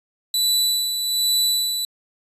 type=tone with tremolo; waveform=sawtooth; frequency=3968 Hz; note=B7; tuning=7 cents sharp; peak=-13 dBFS; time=0.34-1.85 s; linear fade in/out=2 ms; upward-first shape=sine; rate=1.2 Hz; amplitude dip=50%; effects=resampled to 32000 Hz